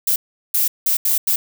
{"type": "noise bursts at uneven times", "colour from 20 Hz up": "violet", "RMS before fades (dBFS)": -17, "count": 5, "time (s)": [[0.07, 0.16], [0.54, 0.68], [0.86, 0.97], [1.05, 1.18], [1.27, 1.36]], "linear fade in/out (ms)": 5, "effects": []}